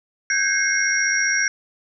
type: tone cluster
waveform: sine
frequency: 1540 / 1635 / 2148 / 5650 Hz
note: G6 / G#6 / C7 / F8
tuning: -31 / -28 / +45 / +19 cents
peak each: -23 dBFS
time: 0.3-1.48 s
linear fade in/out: 2 ms
effects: none

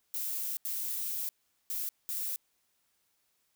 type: noise bursts at uneven times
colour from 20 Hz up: violet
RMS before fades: -35 dBFS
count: 4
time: 0.14-0.57 / 0.65-1.29 / 1.7-1.89 / 2.09-2.36 s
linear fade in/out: 0 ms
effects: white hiss -75 dBFS RMS until 3.55 s

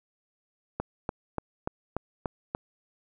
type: click train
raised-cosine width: 1 ms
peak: -15 dBFS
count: 7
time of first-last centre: 0.8-2.549 s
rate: 3.43 Hz
effects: none

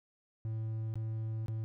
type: tone with dropouts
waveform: triangle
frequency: 110.8 Hz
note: A2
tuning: 13 cents sharp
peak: -32 dBFS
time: 0.45-1.64 s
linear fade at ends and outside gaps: 0 ms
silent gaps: 0.94-0.956 / 1.46-1.482 s
effects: none

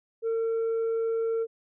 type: tone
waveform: sine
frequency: 453.9 Hz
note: A#4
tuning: 46 cents flat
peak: -22 dBFS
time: 0.22-1.47 s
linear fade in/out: 50 ms
effects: tanh soft clip ceiling -24 dBFS

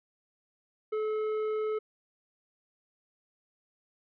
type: tone with tanh clipping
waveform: triangle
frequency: 431.3 Hz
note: A4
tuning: 35 cents flat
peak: -30 dBFS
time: 0.92-1.79 s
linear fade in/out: 10 ms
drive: 13 dB
effects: none

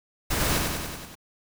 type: noise with echo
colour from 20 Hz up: pink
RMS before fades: -26 dBFS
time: 0.3-0.59 s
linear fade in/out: 10 ms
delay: 94 ms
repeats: 6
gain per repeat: -3 dB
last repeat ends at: 1.154 s
effects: none

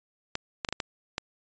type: clicks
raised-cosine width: 0.2 ms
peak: -12 dBFS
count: 6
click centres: 0.354 / 0.648 / 0.688 / 0.726 / 0.802 / 1.181 s
effects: resampled to 16000 Hz

